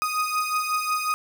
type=beating tone pair; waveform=35% pulse; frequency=1244.5 / 1250 Hz; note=D#6 / D#6; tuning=0 / +8 cents; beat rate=5.5 Hz; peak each=-23 / -27 dBFS; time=0.02-1.14 s; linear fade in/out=0 ms; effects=none